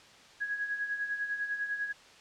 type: tone with tremolo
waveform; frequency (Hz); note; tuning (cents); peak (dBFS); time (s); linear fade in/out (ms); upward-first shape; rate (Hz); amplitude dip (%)
sine; 1661.2; G#6; 0; -29; 0.4-1.93; 20; sine; 10; 60
effects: white hiss -55 dBFS RMS until 2.2 s + low-pass 5000 Hz 12 dB/octave